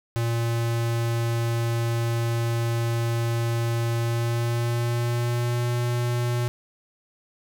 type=tone with pitch glide; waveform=square; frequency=116.54 to 120.79 Hz; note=A#2 to B2; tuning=0 to -38 cents; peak=-23 dBFS; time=0.16-6.48 s; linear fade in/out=0 ms; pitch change=+62 cents; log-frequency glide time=3.99-5.69 s; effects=none